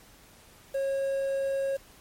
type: tone with quantisation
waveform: triangle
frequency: 545 Hz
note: C#5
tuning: 29 cents flat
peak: -24 dBFS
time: 0.74-1.77 s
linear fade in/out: 10 ms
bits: 8
effects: pink hiss -55 dBFS RMS until 2 s + MP3 64 kbps